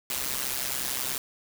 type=noise with amplitude modulation; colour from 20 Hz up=white; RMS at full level=-27 dBFS; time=0.1-1.18 s; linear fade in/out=2 ms; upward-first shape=sine; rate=131 Hz; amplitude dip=85%; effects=none